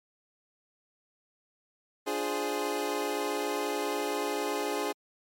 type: chord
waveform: 25% pulse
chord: D half-diminished seventh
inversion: none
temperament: equal with one note detuned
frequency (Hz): 293.7 / 347.8 / 415.3 / 523.3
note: D4 / F4 / Ab4 / C5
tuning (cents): 0 / -7 / 0 / 0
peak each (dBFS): -32 / -34 / -28 / -34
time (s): 2.06-4.93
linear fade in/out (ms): 20
effects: MP3 64 kbps